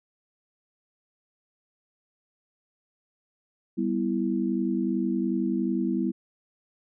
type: chord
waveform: sine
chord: E minor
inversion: first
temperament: equal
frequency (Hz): 196 / 246.9 / 329.6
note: G3 / B3 / E4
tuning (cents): 0 / 0 / 0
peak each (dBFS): -28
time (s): 3.77-6.12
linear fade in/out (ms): 20
effects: none